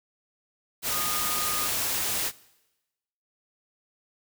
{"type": "tone in noise", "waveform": "sine", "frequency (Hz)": 1231, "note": "D#6", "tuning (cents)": -19, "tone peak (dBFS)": -33, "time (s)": [0.89, 1.7], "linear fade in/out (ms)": 50, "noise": "white", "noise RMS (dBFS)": -28, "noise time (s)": [0.82, 2.32], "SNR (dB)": -8, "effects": ["noise-tail reverb RT60 1.0 s tail -21 dB re dry"]}